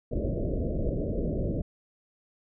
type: low-pass noise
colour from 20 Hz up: pink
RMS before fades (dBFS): -29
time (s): 0.11-1.62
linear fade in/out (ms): 10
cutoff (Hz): 630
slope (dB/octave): 96
effects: none